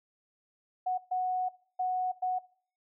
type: tone bursts at uneven times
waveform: sine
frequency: 737 Hz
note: F#5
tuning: 7 cents flat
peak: -27 dBFS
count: 4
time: 0.86-0.98 / 1.11-1.49 / 1.79-2.12 / 2.22-2.39 s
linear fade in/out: 10 ms
effects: noise-tail reverb RT60 0.5 s tail -21 dB re dry

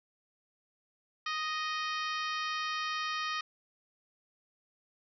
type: harmonic tone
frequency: 622.3 Hz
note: D#5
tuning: in tune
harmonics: 2 / 3 / 4 / 5 / 6 / 7 / 8 / 9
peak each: -35 / -39 / -41 / -43 / -45 / -46 / -47 / -48 dBFS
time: 1.26-3.41 s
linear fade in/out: 5 ms
effects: none

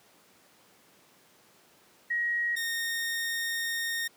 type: tone pair in turn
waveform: sine / sawtooth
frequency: 1894 / 1845.4 Hz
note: A#6 / A#6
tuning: +27 / -18 cents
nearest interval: unison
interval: 45 cents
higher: first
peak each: -26 dBFS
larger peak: neither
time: 2.1-2.56 / 2.56-4.08 s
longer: second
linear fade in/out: 10 ms
effects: pink hiss -60 dBFS RMS until 4.16 s + high-pass 200 Hz 12 dB/octave

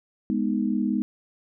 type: chord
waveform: sine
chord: G# minor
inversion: none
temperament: equal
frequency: 207.7 / 246.9 / 311.1 Hz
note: G#3 / B3 / D#4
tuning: 0 / 0 / 0 cents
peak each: -25 / -26 / -28 dBFS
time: 0.3-1.02 s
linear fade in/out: 0 ms
effects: none

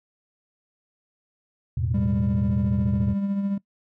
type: chord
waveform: sine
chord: E suspended fourth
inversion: none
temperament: just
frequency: 82.41 / 109.88 / 123.61 Hz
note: E2 / A2 / B2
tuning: 0 / -2 / +2 cents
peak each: -26 dBFS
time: 1.77-3.14 s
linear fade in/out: 5 ms
type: tone with tremolo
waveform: triangle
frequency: 198.8 Hz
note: G3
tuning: 25 cents sharp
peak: -18 dBFS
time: 1.94-3.58 s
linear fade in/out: 5 ms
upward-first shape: triangle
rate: 14 Hz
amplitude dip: 55%
effects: noise-tail reverb RT60 0.1 s tail -21 dB re dry + tanh soft clip ceiling -13 dBFS

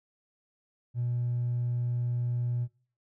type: tone with hard clipping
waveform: sine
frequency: 121.2 Hz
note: B2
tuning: 32 cents flat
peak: -28 dBFS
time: 0.94-2.68 s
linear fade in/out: 50 ms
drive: 1 dB
effects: noise-tail reverb RT60 0.4 s tail -20 dB re dry

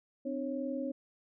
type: tone cluster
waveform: sine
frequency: 259.8 / 300.8 / 548 Hz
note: C4 / D4 / C#5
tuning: -12 / +42 / -20 cents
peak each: -36 / -39 / -38 dBFS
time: 0.25-0.92 s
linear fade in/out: 10 ms
effects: none

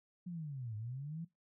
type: linear two-way sweep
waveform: sine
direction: down then up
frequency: 183 to 103.8 to 171.5 Hz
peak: -40 dBFS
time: 0.26-1.25 s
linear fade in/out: 10 ms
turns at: 0.76 s
effects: noise-tail reverb RT60 0.2 s tail -20 dB re dry

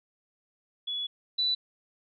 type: tone pair in turn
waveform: sine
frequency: 3399 / 3972 Hz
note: G#7 / B7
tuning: +39 / +9 cents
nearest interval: minor third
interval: 270 cents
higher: second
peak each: -30 / -24 dBFS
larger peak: second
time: 0.87-1.07 / 1.38-1.55 s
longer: first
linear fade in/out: 10 ms
effects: none

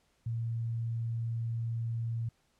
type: tone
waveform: sine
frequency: 115.3 Hz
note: A#2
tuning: 19 cents flat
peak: -31 dBFS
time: 0.26-2.29 s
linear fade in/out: 5 ms
effects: pink hiss -72 dBFS RMS until 2.59 s + low-pass 10000 Hz 12 dB/octave

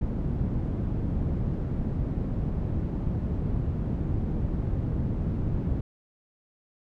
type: low-pass noise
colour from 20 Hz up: white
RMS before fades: -28 dBFS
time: 0.01-5.81 s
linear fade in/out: 5 ms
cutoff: 150 Hz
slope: 12 dB/octave
effects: none

